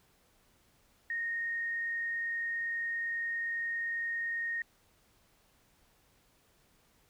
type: tone with frequency modulation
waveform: sine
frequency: 1855 Hz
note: A#6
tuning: 9 cents flat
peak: -32 dBFS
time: 1.1-4.62 s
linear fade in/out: 2 ms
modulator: 37.6 Hz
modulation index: 0.31
effects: pink hiss -68 dBFS RMS until 7.09 s